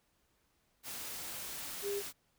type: tone in noise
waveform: sine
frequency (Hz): 403.2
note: G4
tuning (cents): +49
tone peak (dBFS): -34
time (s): 1.82-2.03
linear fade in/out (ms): 50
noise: white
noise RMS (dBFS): -43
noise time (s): 0.83-2.13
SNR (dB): +6
effects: pink hiss -75 dBFS RMS until 2.38 s